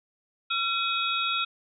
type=tone cluster; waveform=sine; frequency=1361 / 2528 / 3374 / 3758 Hz; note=F6 / D#7 / G#7 / A#7; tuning=-45 / +27 / +27 / +13 cents; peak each=-29 / -30 / -31 / -32 dBFS; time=0.5-1.45 s; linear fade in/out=10 ms; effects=none